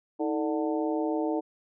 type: harmonic tone with a mistuned harmonic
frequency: 148 Hz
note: D3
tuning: 14 cents sharp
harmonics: 2 / 3 / 4 / 5 / 6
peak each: -28 / -32 / -34 / -36 / -38 dBFS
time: 0.19-1.41 s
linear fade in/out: 20 ms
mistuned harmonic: 2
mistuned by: +120 cents
effects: none